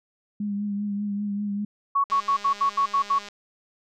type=tone with vibrato; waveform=sine; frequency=204.2 Hz; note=G#3; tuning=29 cents flat; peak=-25 dBFS; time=0.4-1.65 s; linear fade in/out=5 ms; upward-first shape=triangle; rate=5.1 Hz; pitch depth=37 cents each way
type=tone bursts; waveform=sine; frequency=1113 Hz; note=C#6; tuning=7 cents sharp; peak=-18 dBFS; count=8; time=1.95-3.189 s; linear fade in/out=10 ms; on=91 ms; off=73 ms
type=click train; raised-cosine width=0.2 ms; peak=-23 dBFS; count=243; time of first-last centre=2.1-3.286 s; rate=204 Hz
effects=none

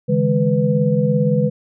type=tone cluster; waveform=sine; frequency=142.1 / 159.7 / 205.8 / 495.4 Hz; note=C#3 / D#3 / G#3 / B4; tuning=+43 / +45 / -16 / +5 cents; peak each=-19 dBFS; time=0.08-1.5 s; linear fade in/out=20 ms; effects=none

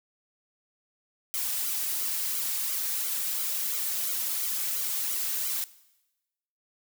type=noise with flanger; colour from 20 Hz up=blue; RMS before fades=-30 dBFS; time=1.34-5.64 s; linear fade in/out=0 ms; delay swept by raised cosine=1.1 to 3 ms; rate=2.9 Hz; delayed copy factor=-0.7; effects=noise-tail reverb RT60 1.0 s tail -19 dB re dry

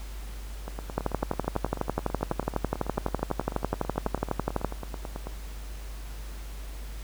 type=two click trains; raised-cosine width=1 ms; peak=-11 / -21 dBFS; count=45 / 43; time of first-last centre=0.98-4.647 / 0.68-5.27 s; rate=12 / 9.15 Hz; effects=added 50 Hz sine -36 dBFS peak until 7.03 s + pink hiss -48 dBFS RMS until 7.03 s

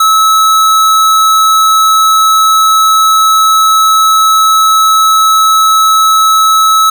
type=tone; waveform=square; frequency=1298 Hz; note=E6; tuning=27 cents flat; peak=-5 dBFS; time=0-6.9 s; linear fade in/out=5 ms; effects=none

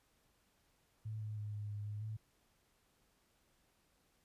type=tone with pitch steps; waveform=sine; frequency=108.8 / 107 / 104.9 / 104.2 / 103.5 / 104.5 / 108.8 Hz; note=A2 / A2 / G#2 / G#2 / G#2 / G#2 / A2; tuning=-19 / -48 / +18 / +6 / -5 / +11 / -19 cents; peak=-40 dBFS; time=1.05-2.17 s; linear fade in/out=10 ms; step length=160 ms; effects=pink hiss -75 dBFS RMS until 4.24 s + resampled to 32000 Hz

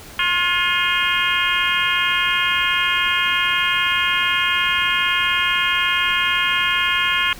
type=harmonic tone with a mistuned harmonic; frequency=356 Hz; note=F4; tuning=33 cents sharp; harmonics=3 / 4 / 5 / 6 / 7 / 8 / 9; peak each=-24 / -24 / -24 / -24 / -24 / -24 / -24 dBFS; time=0.19-7.33 s; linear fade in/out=2 ms; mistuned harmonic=5; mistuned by=-56 cents; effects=pink hiss -39 dBFS RMS until 7.39 s

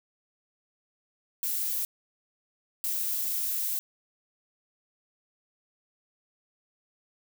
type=noise bursts at uneven times; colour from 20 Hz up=violet; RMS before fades=-30 dBFS; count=2; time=1.43-1.85 / 2.84-3.79 s; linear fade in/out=0 ms; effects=none

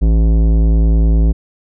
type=tone with tanh clipping; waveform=sine; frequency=54.9 Hz; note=A1; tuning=3 cents flat; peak=-10 dBFS; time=0.01-1.33 s; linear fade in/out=20 ms; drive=15 dB; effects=none

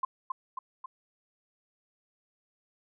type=tone with echo; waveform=sine; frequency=1046 Hz; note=C6; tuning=1 cent flat; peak=-25 dBFS; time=0.03-0.05 s; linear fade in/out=5 ms; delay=270 ms; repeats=3; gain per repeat=-4 dB; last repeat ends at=0.86 s; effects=none

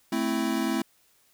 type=chord; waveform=square; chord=A minor; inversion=none; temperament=equal with one note detuned; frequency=220 / 261.6 / 330.6 Hz; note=A3 / C4 / E4; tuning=0 / 0 / +5 cents; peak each=-30 dBFS; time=0.12-0.82 s; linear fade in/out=5 ms; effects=white hiss -64 dBFS RMS until 1.33 s

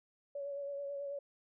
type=tone with vibrato; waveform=sine; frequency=564 Hz; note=C#5; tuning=30 cents sharp; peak=-38 dBFS; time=0.35-1.19 s; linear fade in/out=5 ms; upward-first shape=sine; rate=9.2 Hz; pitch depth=25 cents each way; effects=none

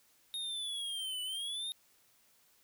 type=linear two-way sweep; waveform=square; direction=down then up; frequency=3729 to 2960 to 3718 Hz; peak=-37 dBFS; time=0.34-1.72 s; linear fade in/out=0 ms; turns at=1.22 s; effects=white hiss -68 dBFS RMS until 2.63 s

